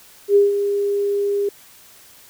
sine tone with ADSR envelope, 404.2 Hz, G#4, 47 cents flat, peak -8 dBFS, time 0.28-1.49 s, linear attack 76 ms, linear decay 160 ms, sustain -9 dB, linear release 4 ms, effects white hiss -47 dBFS RMS until 2.29 s

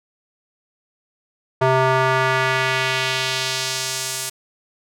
square tone with band-pass filter sweep, 130.81 Hz, C3, in tune, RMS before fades -20 dBFS, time 1.61-4.3 s, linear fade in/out 10 ms, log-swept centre 800 to 9100 Hz, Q 1.1, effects none

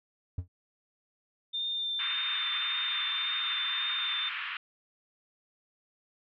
triangle tone with exponential decay, 89.3 Hz, F2, 39 cents sharp, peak -25 dBFS, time 0.38-0.48 s, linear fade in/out 5 ms, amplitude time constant 20 ms
sine tone with vibrato, 3600 Hz, A7, 39 cents sharp, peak -30 dBFS, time 1.53-4.3 s, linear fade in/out 20 ms, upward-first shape triangle, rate 1.8 Hz, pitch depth 16 cents each way
white band-pass noise, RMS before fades -37 dBFS, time 1.99-4.57 s, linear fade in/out 2 ms, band 1100 to 3100 Hz, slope 48 dB/octave
effects none

